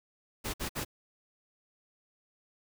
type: noise bursts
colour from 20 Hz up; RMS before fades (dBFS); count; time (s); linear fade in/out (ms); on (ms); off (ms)
pink; -35; 3; 0.44-0.849; 20; 99; 56
effects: none